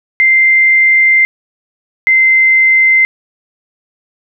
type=tone pair in turn; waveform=sine; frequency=2088 / 2075 Hz; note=C7 / C7; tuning=-4 / -15 cents; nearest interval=unison; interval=11 cents; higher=first; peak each=-5 dBFS; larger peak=neither; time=0.2-1.25 / 2.07-3.05 s; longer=first; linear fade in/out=0 ms; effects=none